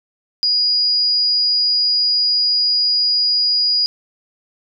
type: tone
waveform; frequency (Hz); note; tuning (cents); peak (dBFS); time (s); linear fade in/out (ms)
sine; 4893; D#8; -30; -13; 0.43-3.86; 0
effects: none